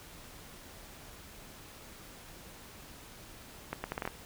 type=accelerating click train; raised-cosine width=0.5 ms; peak=-19 dBFS; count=7; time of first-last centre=3.73-4.076 s; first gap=110 ms; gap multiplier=0.73; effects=pink hiss -51 dBFS RMS until 4.25 s